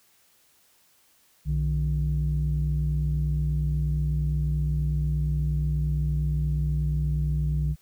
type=tone pair together; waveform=sine; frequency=62.4 / 150.88 Hz; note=B1 / D3; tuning=+19 / +47 cents; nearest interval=octave + minor third; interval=1528 cents; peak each=-24 dBFS; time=1.45-7.76 s; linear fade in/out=50 ms; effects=tanh soft clip ceiling -17 dBFS + white hiss -62 dBFS RMS until 7.81 s